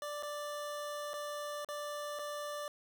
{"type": "tone with dropouts", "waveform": "25% pulse", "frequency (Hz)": 588, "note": "D5", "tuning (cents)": 2, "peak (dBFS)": -35, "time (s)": [0.02, 2.68], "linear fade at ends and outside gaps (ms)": 1, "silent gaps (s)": [[0.226, 0.232], [1.134, 1.139], [1.647, 1.687], [2.189, 2.193]], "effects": []}